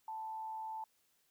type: tone with frequency modulation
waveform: sine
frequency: 880 Hz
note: A5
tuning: in tune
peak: -40 dBFS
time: 0.08-0.84 s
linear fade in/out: 2 ms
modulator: 123 Hz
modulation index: 0.25
effects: white hiss -75 dBFS RMS until 1.3 s

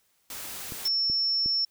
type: noise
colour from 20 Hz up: white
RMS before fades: -38 dBFS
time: 0.3-0.88 s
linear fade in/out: 2 ms
type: clicks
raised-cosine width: 3 ms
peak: -26 dBFS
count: 3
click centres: 0.722 / 1.099 / 1.46 s
type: tone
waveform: sine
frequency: 5400 Hz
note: E8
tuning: 41 cents sharp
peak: -23 dBFS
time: 0.85-1.65 s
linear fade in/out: 5 ms
effects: white hiss -69 dBFS RMS until 1.7 s

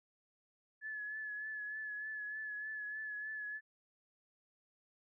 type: tone with vibrato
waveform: sine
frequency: 1715 Hz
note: A6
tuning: 45 cents flat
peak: -40 dBFS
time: 0.81-3.61 s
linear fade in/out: 50 ms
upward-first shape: triangle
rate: 3.3 Hz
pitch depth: 37 cents each way
effects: none

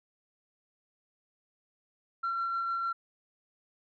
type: tone with tremolo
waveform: sine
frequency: 1362 Hz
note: F6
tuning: 44 cents flat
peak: -27 dBFS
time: 2.23-2.93 s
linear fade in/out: 10 ms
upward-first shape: sine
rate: 6.6 Hz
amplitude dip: 25%
effects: tanh soft clip ceiling -26 dBFS

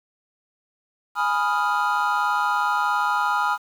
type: chord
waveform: triangle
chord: F half-diminished seventh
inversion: first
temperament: equal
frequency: 830.6 / 987.8 / 1244.5 / 1396.9 Hz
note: Ab5 / Cb6 / Eb6 / F6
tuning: 0 / 0 / 0 / 0 cents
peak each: -23 dBFS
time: 1.15-3.58 s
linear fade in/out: 50 ms
effects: tanh soft clip ceiling -8 dBFS + 8-bit

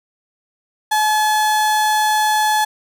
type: tone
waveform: 35% pulse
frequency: 856 Hz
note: A5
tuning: 48 cents flat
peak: -12 dBFS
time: 0.91-2.65 s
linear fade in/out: 10 ms
effects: none

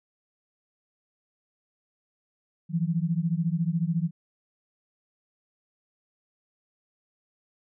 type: beating tone pair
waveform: sine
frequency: 161.4 / 175.4 Hz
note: E3 / F3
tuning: -36 / +8 cents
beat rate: 14 Hz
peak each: -26 / -27 dBFS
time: 2.69-4.11 s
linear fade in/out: 50 ms
effects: none

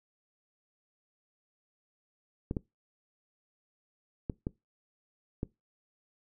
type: clicks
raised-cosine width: 3 ms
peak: -19 dBFS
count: 5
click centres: 2.511 / 2.568 / 4.298 / 4.469 / 5.431 s
effects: noise-tail reverb RT60 0.2 s tail -22 dB re dry

